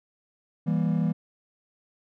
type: chord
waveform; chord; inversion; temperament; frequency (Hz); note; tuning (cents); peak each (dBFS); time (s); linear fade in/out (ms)
triangle; E diminished; none; just; 164.81 / 197.78 / 237.3; E3 / G3 / Bb3; 0 / +16 / +31; -22 / -25 / -27; 0.66-1.13; 20
effects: tanh soft clip ceiling -13 dBFS